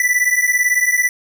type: beating tone pair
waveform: square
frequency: 1970 / 1988 Hz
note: B6 / B6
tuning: -5 / +11 cents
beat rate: 18 Hz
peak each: -17 dBFS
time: 0-1.09 s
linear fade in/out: 2 ms
effects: none